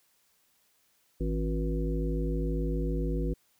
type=harmonic tone with a mistuned harmonic; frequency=53.6 Hz; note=A1; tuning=45 cents flat; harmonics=1 / 3 / 5 / 7 / 9; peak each=-29 / -34 / -36 / -37 / -39 dBFS; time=1.2-3.34 s; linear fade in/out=10 ms; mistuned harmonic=7; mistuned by=-69 cents; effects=white hiss -69 dBFS RMS until 3.59 s